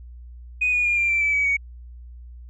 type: tone with pitch steps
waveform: sine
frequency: 2489 / 2452 / 2415 / 2379 / 2344 / 2309 / 2275 / 2241 Hz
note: D#7 / D#7 / D7 / D7 / D7 / D7 / C#7 / C#7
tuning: 0 / -26 / +48 / +22 / -4 / -30 / +44 / +18 cents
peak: -17 dBFS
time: 0.61-1.57 s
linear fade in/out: 10 ms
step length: 120 ms
effects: tanh soft clip ceiling -13 dBFS + added 60 Hz sine -38 dBFS peak until 2.49 s